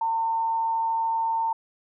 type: tone with amplitude modulation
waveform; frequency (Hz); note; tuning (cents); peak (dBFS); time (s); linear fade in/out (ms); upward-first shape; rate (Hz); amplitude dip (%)
sine; 907; A#5; -48; -21; 0.01-1.53; 5; sine; 153; 25
effects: none